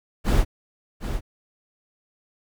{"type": "noise with echo", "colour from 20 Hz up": "brown", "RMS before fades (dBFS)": -18, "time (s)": [0.24, 0.45], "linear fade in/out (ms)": 50, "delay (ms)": 760, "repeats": 1, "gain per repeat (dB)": -9, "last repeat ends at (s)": 1.21, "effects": []}